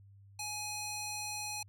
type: tone with band-pass filter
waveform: square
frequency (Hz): 838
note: G#5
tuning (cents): +15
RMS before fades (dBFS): -40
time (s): 0.39-1.63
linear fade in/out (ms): 5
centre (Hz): 6900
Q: 0.77
effects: added 99 Hz sine -55 dBFS peak until 1.68 s